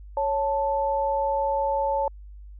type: tone pair together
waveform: sine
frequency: 554.4 / 880 Hz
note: C#5 / A5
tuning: 0 / 0 cents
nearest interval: minor sixth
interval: 800 cents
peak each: -25 / -24 dBFS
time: 0.17-2.08 s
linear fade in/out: 2 ms
effects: added 50 Hz sine -40 dBFS peak until 2.59 s